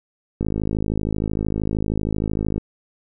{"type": "click train", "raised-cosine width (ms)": 3, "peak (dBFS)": -10, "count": 116, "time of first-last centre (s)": [0.41, 2.58], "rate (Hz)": 53, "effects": []}